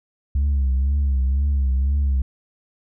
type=tone with vibrato; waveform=sine; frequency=68.1 Hz; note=C#2; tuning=30 cents flat; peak=-14 dBFS; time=0.35-2.22 s; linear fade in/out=5 ms; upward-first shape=triangle; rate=2 Hz; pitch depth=99 cents each way; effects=tanh soft clip ceiling -15 dBFS